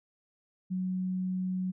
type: tone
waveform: sine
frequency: 185 Hz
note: F#3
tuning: in tune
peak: -29 dBFS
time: 0.7-1.72 s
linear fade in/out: 20 ms
effects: none